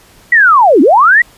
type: linear two-way sweep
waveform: sine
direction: down then up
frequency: 1975.5 to 243.2 to 1975.5 Hz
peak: -3 dBFS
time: 0.32-1.22 s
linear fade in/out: 5 ms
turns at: 0.81 s
effects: pink hiss -43 dBFS RMS until 1.37 s + resampled to 32000 Hz